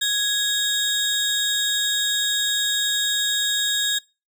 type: tone pair together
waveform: 30% pulse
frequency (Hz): 1661.2 / 3727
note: G#6 / A#7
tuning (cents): 0 / -1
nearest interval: octave + major second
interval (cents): 1399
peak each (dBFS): -23 / -18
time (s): 0.01-3.99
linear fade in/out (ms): 10
effects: noise-tail reverb RT60 0.3 s tail -25 dB re dry